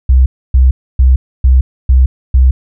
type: tone bursts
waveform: sine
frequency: 64.4 Hz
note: C2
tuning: 27 cents flat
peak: -3 dBFS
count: 6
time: 0.09-2.51 s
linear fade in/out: 5 ms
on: 170 ms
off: 280 ms
effects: none